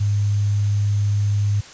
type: tone with sample-and-hold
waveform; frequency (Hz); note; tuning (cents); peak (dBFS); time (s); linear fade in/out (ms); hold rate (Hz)
sine; 102.5; G#2; -22; -16; 0-1.61; 10; 6300
effects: white hiss -41 dBFS RMS until 1.73 s + resampled to 16000 Hz